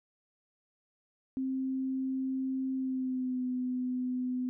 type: tone with pitch glide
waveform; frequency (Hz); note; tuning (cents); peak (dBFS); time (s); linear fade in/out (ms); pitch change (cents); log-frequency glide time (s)
sine; 263.3 to 252.1; C4 to B3; +11 to +36; -30; 1.37-4.49; 0; -75; 2.74-3.45
effects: none